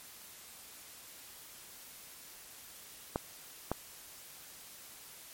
clicks, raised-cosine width 1 ms, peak -17 dBFS, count 2, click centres 3.159 / 3.716 s, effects white hiss -52 dBFS RMS until 5.33 s + MP3 64 kbps

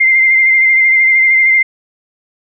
sine tone with vibrato, 2093 Hz, C7, in tune, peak -6 dBFS, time 0-1.63 s, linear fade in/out 10 ms, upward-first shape sine, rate 13 Hz, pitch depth 25 cents each way, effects none

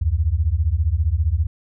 sine beating tone pair, 72.1 / 87.1 Hz, D2 / F2, -31 / -4 cents, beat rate 15 Hz, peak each -19 dBFS, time 0.01-1.47 s, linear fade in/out 10 ms, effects none

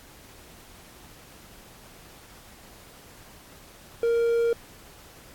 triangle tone with hard clipping, 466.2 Hz, A#4, in tune, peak -21 dBFS, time 4.03-4.53 s, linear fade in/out 2 ms, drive 6 dB, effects pink hiss -50 dBFS RMS until 5.34 s + AAC 64 kbps

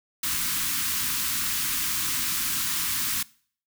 white band-stop noise, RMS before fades -27 dBFS, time 0.23-3.23 s, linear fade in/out 5 ms, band 320 to 1000 Hz, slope 48 dB/octave, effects noise-tail reverb RT60 0.5 s tail -22 dB re dry

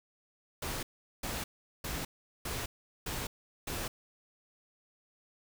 pink noise bursts, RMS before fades -37 dBFS, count 6, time 0.62-3.88 s, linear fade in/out 5 ms, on 210 ms, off 400 ms, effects none

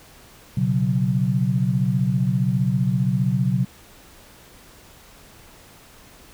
sine chord, B suspended second, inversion none, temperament equal, 123.47 / 138.59 / 185 Hz, B2 / C#3 / F#3, 0 / 0 / 0 cents, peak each -22 dBFS, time 0.57-3.65 s, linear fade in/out 5 ms, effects pink hiss -48 dBFS RMS until 6.33 s

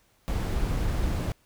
brown noise, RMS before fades -27 dBFS, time 0.28-1.32 s, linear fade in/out 0 ms, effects pink hiss -65 dBFS RMS until 1.45 s

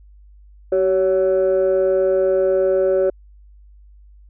sine tone pair together, 380.3 / 561.5 Hz, F#4 / C#5, +48 / +22 cents, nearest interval perfect fifth, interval 674 cents, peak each -15 dBFS, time 0.72-3.1 s, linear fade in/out 5 ms, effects tanh soft clip ceiling -10 dBFS + added 50 Hz sine -43 dBFS peak until 4.29 s

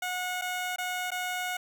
15% pulse tone with dropouts, 728 Hz, F#5, 28 cents flat, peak -24 dBFS, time 0.02-1.57 s, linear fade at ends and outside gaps 5 ms, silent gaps 0.414-0.419 / 0.761-0.783 / 1.106-1.116 s, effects none

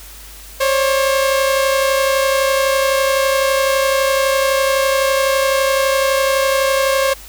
sawtooth tone pair together, 537 / 568.9 Hz, C5 / C#5, +45 / +45 cents, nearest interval minor second, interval 100 cents, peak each -10 / -17 dBFS, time 0.6-7.14 s, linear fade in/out 10 ms, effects added 50 Hz sine -38 dBFS peak until 7.28 s + white hiss -38 dBFS RMS until 7.28 s

